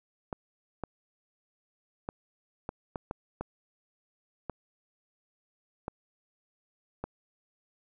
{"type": "clicks", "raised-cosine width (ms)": 1, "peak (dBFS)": -20, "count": 10, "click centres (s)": [0.328, 0.837, 2.089, 2.691, 2.958, 3.111, 3.41, 4.497, 5.881, 7.04], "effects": []}